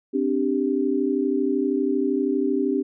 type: chord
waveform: sine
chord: C suspended second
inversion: none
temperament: just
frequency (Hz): 261.6 / 294.3 / 392.4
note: C4 / D4 / G4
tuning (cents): 0 / +4 / +2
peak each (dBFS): -24 / -24 / -24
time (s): 0.13-2.83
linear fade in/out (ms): 20
effects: none